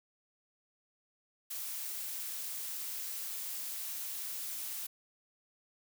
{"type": "noise", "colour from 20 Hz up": "blue", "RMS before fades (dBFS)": -40, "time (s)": [1.5, 4.87], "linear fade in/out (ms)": 10, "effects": []}